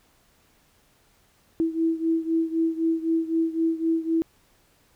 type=beating tone pair; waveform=sine; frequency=325.7 / 329.6 Hz; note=E4 / E4; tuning=-21 / 0 cents; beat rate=3.9 Hz; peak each=-23 / -26 dBFS; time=1.6-4.22 s; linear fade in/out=0 ms; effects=pink hiss -62 dBFS RMS until 4.95 s